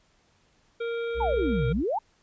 harmonic tone, 465.5 Hz, A#4, 2 cents flat, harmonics 1 / 3 / 5 / 7 / 8, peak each -28 / -38 / -43 / -48 / -50 dBFS, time 0.8-1.73 s, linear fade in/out 10 ms
triangle tone, 62.5 Hz, B1, 21 cents sharp, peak -28 dBFS, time 1.14-1.84 s, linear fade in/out 50 ms
sine exponential two-way sweep, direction down then up, 954 to 116.54 to 954 Hz, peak -24 dBFS, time 1.2-1.99 s, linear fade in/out 10 ms, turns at 1.67 s
effects pink hiss -65 dBFS RMS until 2.22 s + resampled to 16000 Hz

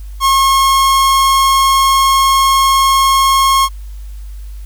45% pulse tone with vibrato, 1082 Hz, C#6, 42 cents flat, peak -8 dBFS, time 0.2-3.69 s, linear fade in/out 50 ms, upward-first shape sine, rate 20 Hz, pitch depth 15 cents each way, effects added 50 Hz sine -25 dBFS peak until 4.65 s + white hiss -48 dBFS RMS until 4.65 s

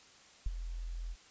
sine tone with ADSR envelope, 42.33 Hz, E1, 47 cents sharp, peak -27 dBFS, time 0.46-1.16 s, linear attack 5 ms, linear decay 27 ms, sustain -10 dB, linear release 46 ms, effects white hiss -59 dBFS RMS until 1.3 s + resampled to 16000 Hz

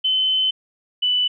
sine tone pair in turn, 3052 / 2982 Hz, G7 / F#7, -47 / +13 cents, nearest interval unison, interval 40 cents, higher first, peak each -16 dBFS, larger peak neither, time 0.04-0.51 / 1.02-1.28 s, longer first, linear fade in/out 10 ms, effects none

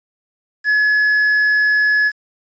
triangle tone with quantisation, 1700 Hz, G#6, 40 cents sharp, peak -10 dBFS, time 0.64-2.12 s, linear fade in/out 50 ms, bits 6, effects resampled to 16000 Hz

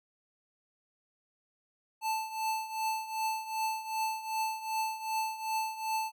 square tone with tremolo, 880 Hz, A5, in tune, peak -29 dBFS, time 2.01-6.12 s, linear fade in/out 50 ms, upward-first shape triangle, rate 2.6 Hz, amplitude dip 80%, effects none

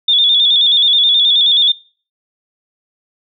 sine tone with vibrato, 3500 Hz, A7, 10 cents flat, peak -8 dBFS, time 0.08-1.72 s, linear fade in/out 5 ms, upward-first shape square, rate 9.4 Hz, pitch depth 56 cents each way, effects noise-tail reverb RT60 0.4 s tail -21 dB re dry

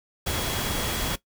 sine tone in noise, 3322 Hz, G#7, in tune, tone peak -36 dBFS, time 0.26-1.16 s, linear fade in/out 10 ms, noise pink, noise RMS -28 dBFS, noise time 0.26-1.16 s, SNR -11 dB, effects noise-tail reverb RT60 0.1 s tail -17 dB re dry

